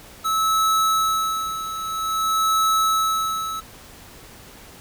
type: tone with tremolo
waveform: square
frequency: 1300 Hz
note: E6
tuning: 24 cents flat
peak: -17 dBFS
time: 0.24-3.61 s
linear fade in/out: 20 ms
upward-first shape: sine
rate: 0.51 Hz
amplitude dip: 70%
effects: pink hiss -44 dBFS RMS until 4.8 s